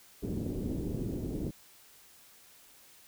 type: low-pass noise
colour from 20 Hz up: white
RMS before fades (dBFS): -35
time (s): 0.22-1.51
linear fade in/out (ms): 10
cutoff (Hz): 350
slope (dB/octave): 24
effects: white hiss -58 dBFS RMS until 3.07 s